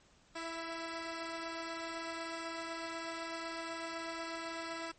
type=tone pair together; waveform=10% pulse; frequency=329.6 / 667.2 Hz; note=E4 / E5; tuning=0 / +21 cents; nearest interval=octave; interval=1221 cents; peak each=-32 / -38 dBFS; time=0.35-4.92 s; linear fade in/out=10 ms; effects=pink hiss -66 dBFS RMS until 4.98 s + MP3 32 kbps